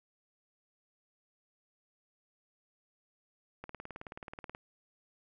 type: click train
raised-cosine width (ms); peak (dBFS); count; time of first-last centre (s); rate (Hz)
0.5; -28; 18; 3.64-4.549; 18.7
effects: none